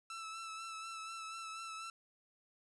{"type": "tone with vibrato", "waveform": "sawtooth", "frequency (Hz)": 1322, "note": "E6", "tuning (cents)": 5, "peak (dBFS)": -40, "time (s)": [0.1, 1.9], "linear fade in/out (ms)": 2, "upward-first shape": "sine", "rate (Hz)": 4.1, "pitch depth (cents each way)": 27, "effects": ["resampled to 24000 Hz"]}